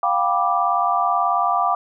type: chord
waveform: sine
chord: G dominant seventh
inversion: third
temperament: just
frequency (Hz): 705.6 / 784 / 980 / 1176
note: F5 / G5 / B5 / D6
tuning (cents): +18 / 0 / -14 / +2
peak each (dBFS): -21 / -23 / -25 / -20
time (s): 0.03-1.75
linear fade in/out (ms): 2
effects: none